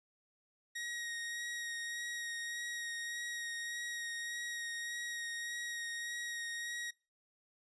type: tone with vibrato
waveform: sawtooth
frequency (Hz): 1883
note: A#6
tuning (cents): +17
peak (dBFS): -36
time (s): 0.75-6.91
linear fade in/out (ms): 10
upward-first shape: sine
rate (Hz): 1.7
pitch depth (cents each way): 15
effects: noise-tail reverb RT60 0.3 s tail -22 dB re dry + resampled to 24000 Hz